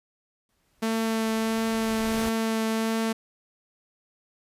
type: noise with exponential growth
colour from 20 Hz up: pink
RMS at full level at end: -33 dBFS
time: 0.49-2.29 s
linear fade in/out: 1 ms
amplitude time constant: 390 ms
type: tone with vibrato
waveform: sawtooth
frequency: 223.3 Hz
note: A3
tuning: 26 cents sharp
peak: -20 dBFS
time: 0.82-3.13 s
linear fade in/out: 10 ms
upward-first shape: triangle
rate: 1.5 Hz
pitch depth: 12 cents each way
effects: resampled to 32000 Hz